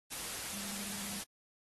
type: tone in noise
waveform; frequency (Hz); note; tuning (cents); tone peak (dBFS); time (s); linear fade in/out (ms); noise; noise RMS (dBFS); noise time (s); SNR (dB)
sine; 200.8; G3; +42; -47; 0.52-1.21; 20; white; -41; 0.1-1.24; -9
effects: AAC 32 kbps